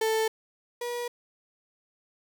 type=tone pair in turn; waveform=35% pulse; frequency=441.8 / 481.8 Hz; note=A4 / B4; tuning=+7 / -43 cents; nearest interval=major second; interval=150 cents; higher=second; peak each=-22 / -29 dBFS; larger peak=first; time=0.01-0.28 / 0.81-1.08 s; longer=neither; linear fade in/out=5 ms; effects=none